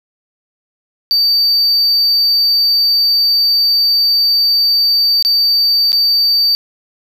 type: tone with dropouts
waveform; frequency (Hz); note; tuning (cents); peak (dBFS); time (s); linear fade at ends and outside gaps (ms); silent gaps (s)
triangle; 4615; D8; -31; -8; 1.11-6.55; 0; 5.225-5.249 / 5.919-5.929
effects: none